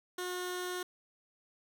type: tone with notch filter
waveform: 15% pulse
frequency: 361.2 Hz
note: F#4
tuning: 42 cents flat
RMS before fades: -38 dBFS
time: 0.18-0.83 s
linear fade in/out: 5 ms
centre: 830 Hz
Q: 1.4
effects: none